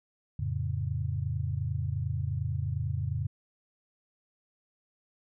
sine chord, F augmented, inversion none, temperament equal, 87.31 / 110 / 138.59 Hz, F2 / A2 / C#3, 0 / 0 / 0 cents, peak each -33 dBFS, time 0.39-3.27 s, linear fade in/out 5 ms, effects none

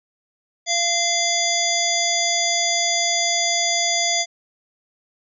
harmonic tone, 688 Hz, F5, 26 cents flat, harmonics 1 / 3 / 5 / 7 / 9 / 10, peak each -25 / -25 / -25 / -25 / -25 / -25 dBFS, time 0.66-4.26 s, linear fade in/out 50 ms, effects none

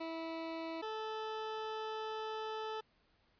20% pulse tone pair in turn, 326.7 / 437 Hz, E4 / A4, -15 / -12 cents, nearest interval perfect fourth, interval 503 cents, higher second, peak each -35 / -34 dBFS, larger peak second, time 0-0.82 / 0.82-2.81 s, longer second, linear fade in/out 10 ms, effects pink hiss -73 dBFS RMS until 3.39 s + resampled to 11025 Hz

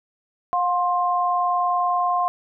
sine tone pair together, 714.5 / 1055 Hz, F5 / C6, +39 / +14 cents, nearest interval perfect fifth, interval 675 cents, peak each -21 dBFS, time 0.53-2.28 s, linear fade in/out 0 ms, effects none

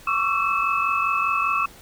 sine tone cluster, 1108 / 1153 / 1336 / 2599 Hz, C#6 / D6 / E6 / E7, -1 / -32 / +23 / -25 cents, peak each -25 dBFS, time 0.07-1.66 s, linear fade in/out 5 ms, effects pink hiss -47 dBFS RMS until 1.81 s

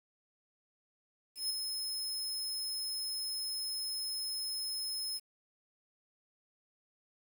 sawtooth tone with ADSR envelope, 5170 Hz, E8, 34 cents flat, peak -28 dBFS, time 1.35-5.2 s, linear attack 150 ms, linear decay 10 ms, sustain -5 dB, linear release 36 ms, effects 9-bit

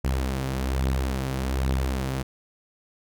sawtooth beating tone pair, 65.6 / 66.8 Hz, C2 / C2, +5 / +36 cents, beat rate 1.2 Hz, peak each -21 / -26 dBFS, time 0.04-2.23 s, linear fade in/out 10 ms, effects none

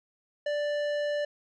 sine tone with tanh clipping, 587.3 Hz, D5, in tune, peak -29 dBFS, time 0.46-1.25 s, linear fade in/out 5 ms, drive 14 dB, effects none

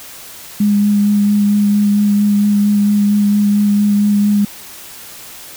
sine tone with vibrato, 205.4 Hz, G#3, 19 cents flat, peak -9 dBFS, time 0.6-4.45 s, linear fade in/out 5 ms, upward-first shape sine, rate 4.4 Hz, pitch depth 14 cents each way, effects white hiss -34 dBFS RMS until 5.56 s

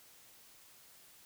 silence, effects white hiss -60 dBFS RMS until 1.25 s

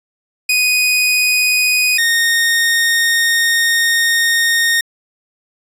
sawtooth tone pair in turn, 2489 / 1847.5 Hz, D#7 / A#6, 0 / -16 cents, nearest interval perfect fourth, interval 516 cents, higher first, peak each -8 dBFS, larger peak neither, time 0.49-1.98 / 1.98-4.81 s, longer second, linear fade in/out 5 ms, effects resampled to 32000 Hz

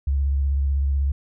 sine tone with vibrato, 69.3 Hz, C#2, in tune, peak -18 dBFS, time 0.07-1.12 s, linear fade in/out 5 ms, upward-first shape sine, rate 16 Hz, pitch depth 45 cents each way, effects none

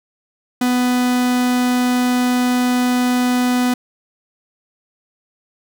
45% pulse tone, 248.4 Hz, B3, 10 cents sharp, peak -14 dBFS, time 0.61-3.74 s, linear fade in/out 5 ms, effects none

